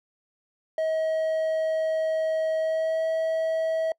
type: tone with pitch glide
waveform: triangle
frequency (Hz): 637 to 645.1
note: D#5 to E5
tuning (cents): +41 to -38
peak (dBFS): -21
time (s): 0.78-3.92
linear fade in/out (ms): 2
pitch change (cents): +21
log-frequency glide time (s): 2.57-3.05
effects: noise-tail reverb RT60 0.1 s tail -26 dB re dry